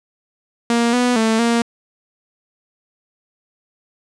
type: tone with pitch steps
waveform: sawtooth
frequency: 234.8 / 246.4 / 222.5 / 233.8 Hz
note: A#3 / B3 / A3 / A#3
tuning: +13 / -4 / +20 / +5 cents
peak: -10 dBFS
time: 0.7-1.62 s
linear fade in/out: 2 ms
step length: 230 ms
effects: resampled to 22050 Hz + 7-bit